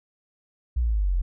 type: exponential sweep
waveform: sine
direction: down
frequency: 63.4 to 41.2 Hz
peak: -20 dBFS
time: 0.76-1.22 s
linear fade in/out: 10 ms
effects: none